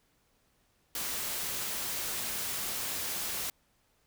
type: noise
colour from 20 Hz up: white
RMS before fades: -35 dBFS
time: 0.95-3.5 s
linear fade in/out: 2 ms
effects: pink hiss -71 dBFS RMS until 4.06 s